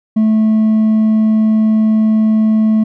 sine tone with hard clipping, 218 Hz, A3, 16 cents flat, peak -9 dBFS, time 0.16-2.84 s, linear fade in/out 10 ms, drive 2 dB, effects none

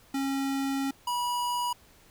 square tone pair in turn, 272.8 / 972.1 Hz, C#4 / B5, -28 / -28 cents, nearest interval octave + minor seventh, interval 2200 cents, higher second, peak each -28 dBFS, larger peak neither, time 0.14-0.91 / 1.07-1.73 s, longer first, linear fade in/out 5 ms, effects pink hiss -58 dBFS RMS until 2.1 s

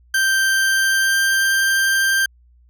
40% pulse tone with pitch glide, 1568 to 1578 Hz, G6 to G6, 0 to +11 cents, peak -14 dBFS, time 0.14-2.26 s, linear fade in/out 5 ms, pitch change +11 cents, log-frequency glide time 0.46-1.5 s, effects added 60 Hz sine -49 dBFS peak until 2.69 s

